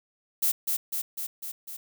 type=noise with echo; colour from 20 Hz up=violet; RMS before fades=-24 dBFS; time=0.42-0.52 s; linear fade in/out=10 ms; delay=250 ms; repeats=5; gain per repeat=-3 dB; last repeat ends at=1.77 s; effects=none